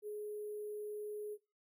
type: tone with sample-and-hold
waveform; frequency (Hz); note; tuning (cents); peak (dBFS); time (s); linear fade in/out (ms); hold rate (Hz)
sine; 419.4; G#4; +17; -40; 0.02-1.38; 50; 11025
effects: noise-tail reverb RT60 0.3 s tail -23 dB re dry